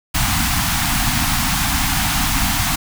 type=band-stop noise; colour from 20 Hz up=pink; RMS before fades=-18 dBFS; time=0.14-2.76 s; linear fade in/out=10 ms; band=300 to 690 Hz; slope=96 dB/octave; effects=none